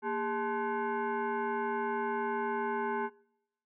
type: tone with frequency modulation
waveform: sine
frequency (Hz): 233.1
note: A#3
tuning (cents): 0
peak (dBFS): -30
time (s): 0.02-3.1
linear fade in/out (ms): 50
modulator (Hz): 639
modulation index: 1.8
effects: noise-tail reverb RT60 0.9 s tail -26 dB re dry